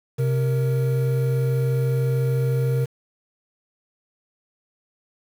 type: tone pair together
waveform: triangle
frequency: 130.82 / 466.2 Hz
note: C3 / A#4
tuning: 0 / 0 cents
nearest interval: octave + minor seventh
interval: 2200 cents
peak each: -17 / -25 dBFS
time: 0.18-2.86 s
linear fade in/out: 20 ms
effects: 7-bit